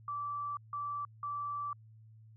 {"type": "tone bursts at uneven times", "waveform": "sine", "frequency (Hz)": 1162, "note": "D6", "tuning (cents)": -19, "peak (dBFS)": -35, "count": 3, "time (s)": [[0.08, 0.57], [0.73, 1.05], [1.23, 1.73]], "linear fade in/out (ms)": 2, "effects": ["added 110 Hz sine -54 dBFS peak until 2.36 s"]}